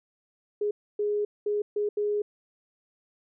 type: tone bursts at uneven times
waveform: sine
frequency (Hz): 415.3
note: G#4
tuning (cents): 0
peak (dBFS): -24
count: 5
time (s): 0.61-0.71 / 0.99-1.25 / 1.46-1.62 / 1.76-1.89 / 1.97-2.22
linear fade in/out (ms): 5
effects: none